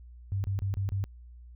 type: tone bursts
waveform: sine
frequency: 98 Hz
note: G2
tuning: in tune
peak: -27 dBFS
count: 5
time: 0.32-1.04 s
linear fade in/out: 0 ms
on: 120 ms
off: 30 ms
effects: added 60 Hz sine -46 dBFS peak until 1.55 s